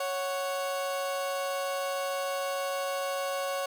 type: tone pair together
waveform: 30% pulse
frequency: 554.4 / 741.4 Hz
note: C#5 / F#5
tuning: 0 / +3 cents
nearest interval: perfect fourth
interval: 503 cents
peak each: -28 / -34 dBFS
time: 0-3.66 s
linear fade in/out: 5 ms
effects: none